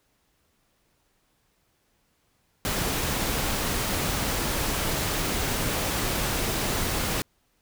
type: noise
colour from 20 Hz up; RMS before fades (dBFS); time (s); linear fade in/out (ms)
pink; -27; 2.65-7.22; 0
effects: pink hiss -69 dBFS RMS until 7.61 s